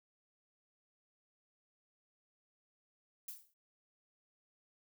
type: noise with exponential decay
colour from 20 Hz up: violet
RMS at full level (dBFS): -42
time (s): 3.28-3.54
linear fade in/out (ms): 5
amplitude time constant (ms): 55
effects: none